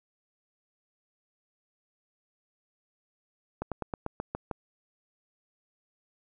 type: slowing click train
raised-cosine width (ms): 1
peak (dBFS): -18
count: 8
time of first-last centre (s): 3.62-4.512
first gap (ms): 97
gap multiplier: 1.09
effects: none